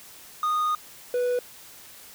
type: tone pair in turn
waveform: triangle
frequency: 1234 / 492.3 Hz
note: D#6 / B4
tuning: -15 / -6 cents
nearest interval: octave + major third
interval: 1591 cents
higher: first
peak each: -20 dBFS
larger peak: neither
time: 0.43-0.75 / 1.14-1.39 s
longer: first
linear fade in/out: 2 ms
effects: white hiss -47 dBFS RMS until 2.14 s